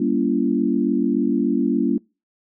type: chord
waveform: sine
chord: G diminished seventh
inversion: none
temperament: just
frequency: 196 / 235.2 / 282.2 / 338.7 Hz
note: G3 / Bb3 / Db4 / Fb4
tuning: 0 / +16 / +31 / +47 cents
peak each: -25 / -21 / -21 / -24 dBFS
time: 0-1.98 s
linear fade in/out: 5 ms
effects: noise-tail reverb RT60 0.3 s tail -26 dB re dry